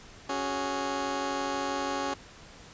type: chord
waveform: 15% pulse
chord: C# suspended fourth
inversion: none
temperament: just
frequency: 277.2 / 369.6 / 415.8 Hz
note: C#4 / F#4 / G#4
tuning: 0 / -2 / +2 cents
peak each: -26 / -30 / -31 dBFS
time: 0.29-2.14 s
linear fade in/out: 5 ms
effects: pink hiss -50 dBFS RMS until 2.73 s + resampled to 16000 Hz